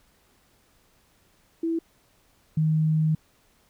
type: tone pair in turn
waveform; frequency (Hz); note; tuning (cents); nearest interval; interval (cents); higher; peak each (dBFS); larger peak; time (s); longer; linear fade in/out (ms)
sine; 329.6 / 156.63; E4 / D#3; 0 / +12; octave + minor second; 1288; first; -23 / -19; second; 1.63-1.79 / 2.57-3.15; second; 5
effects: pink hiss -63 dBFS RMS until 3.69 s